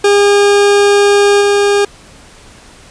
40% pulse tone with level steps, 405.7 Hz, G#4, 41 cents flat, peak -5 / -7 dBFS, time 0.04-1.85 s, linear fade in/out 5 ms, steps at 1.4 s, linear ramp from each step 20 ms, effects pink hiss -39 dBFS RMS until 2.9 s + resampled to 22050 Hz

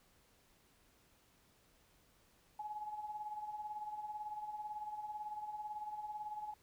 sine tone with tremolo, 845 Hz, G#5, 30 cents sharp, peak -39 dBFS, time 2.59-6.54 s, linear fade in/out 5 ms, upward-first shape sine, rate 18 Hz, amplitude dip 60%, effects pink hiss -70 dBFS RMS until 6.62 s

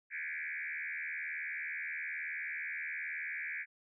sine tone with frequency modulation, 1975.5 Hz, B6, in tune, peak -37 dBFS, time 0.1-3.66 s, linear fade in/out 50 ms, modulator 78.9 Hz, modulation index 4.8, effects none

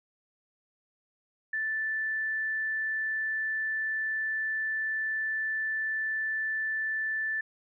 sine tone, 1759 Hz, A6, 1 cent flat, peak -28 dBFS, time 1.53-7.41 s, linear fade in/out 5 ms, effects none

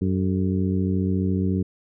harmonic tone with a mistuned harmonic, 94.2 Hz, F#2, 32 cents sharp, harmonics 1 / 2 / 3 / 4 / 5, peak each -24 / -23 / -28 / -31 / -36 dBFS, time 0.01-1.63 s, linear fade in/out 10 ms, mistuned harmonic 5, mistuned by -96 cents, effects none

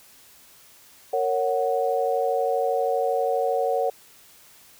sine chord, F# major, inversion first, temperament just, 462.5 / 555 / 740 Hz, A#4 / C#5 / F#5, -14 / +2 / 0 cents, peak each -25 dBFS, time 1.13-3.9 s, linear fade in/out 5 ms, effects white hiss -52 dBFS RMS until 4.79 s

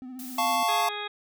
triangle tone with vibrato, 254.7 Hz, C4, 46 cents flat, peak -35 dBFS, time 0.02-0.63 s, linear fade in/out 0 ms, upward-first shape triangle, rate 15 Hz, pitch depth 56 cents each way
blue noise, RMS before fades -42 dBFS, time 0.19-0.56 s, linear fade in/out 2 ms
square chord, F augmented, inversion none, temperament equal, 698.5 / 880 / 1108.7 Hz, F5 / A5 / C#6, 0 / 0 / 0 cents, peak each -28 dBFS, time 0.38-0.89 s, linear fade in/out 5 ms
harmonic tone, 415.3 Hz, G#4, in tune, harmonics 1 / 2 / 3 / 4 / 5 / 6 / 8 / 9, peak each -39 / -38 / -39 / -40 / -43 / -40 / -39 / -40 dBFS, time 0.68-1.08 s, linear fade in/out 10 ms
effects none

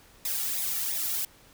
blue noise with flanger, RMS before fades -30 dBFS, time 0.25-1.25 s, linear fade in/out 2 ms, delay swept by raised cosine 0.67 to 1.97 ms, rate 2.9 Hz, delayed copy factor -0.85, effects pink hiss -56 dBFS RMS until 1.53 s

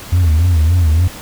sine tone with vibrato, 83.5 Hz, E2, 23 cents sharp, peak -6 dBFS, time 0.12-1.08 s, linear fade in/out 10 ms, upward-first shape sine, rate 3.5 Hz, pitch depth 140 cents each way, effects tanh soft clip ceiling -7 dBFS + pink hiss -32 dBFS RMS until 1.21 s

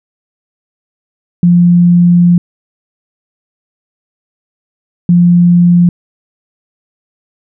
sine tone bursts at uneven times, 174.61 Hz, F3, in tune, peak -3 dBFS, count 2, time 1.43-2.38 / 5.09-5.89 s, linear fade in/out 2 ms, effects none

